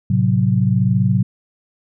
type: chord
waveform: sine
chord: F# diminished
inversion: first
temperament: equal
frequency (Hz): 110 / 130.81 / 185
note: A2 / C3 / F#3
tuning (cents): 0 / 0 / 0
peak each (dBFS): -17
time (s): 0.1-1.23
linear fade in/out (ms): 5
effects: none